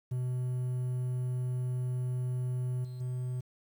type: tone with level steps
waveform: triangle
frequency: 125.8 Hz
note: B2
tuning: 32 cents sharp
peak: -28 / -36 / -30 dBFS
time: 0.11-3.41 s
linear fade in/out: 10 ms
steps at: 2.84 / 3 s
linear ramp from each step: 10 ms
effects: 10-bit